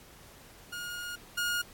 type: tone pair in turn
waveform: sawtooth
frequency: 1430 / 1430 Hz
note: F6 / F6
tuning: +41 / +41 cents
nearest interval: unison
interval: 0 cents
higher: neither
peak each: -33 / -25 dBFS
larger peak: second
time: 0.72-1.16 / 1.37-1.62 s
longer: first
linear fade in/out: 10 ms
effects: pink hiss -54 dBFS RMS until 1.73 s + AAC 64 kbps